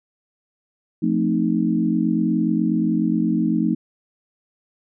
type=chord; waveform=sine; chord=F dominant seventh; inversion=none; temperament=equal with one note detuned; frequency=174.61 / 222.2 / 261.6 / 311.1 Hz; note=F3 / A3 / C4 / Eb4; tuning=0 / +17 / 0 / 0 cents; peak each=-23 / -21 / -25 / -22 dBFS; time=1.02-3.75 s; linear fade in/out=10 ms; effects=none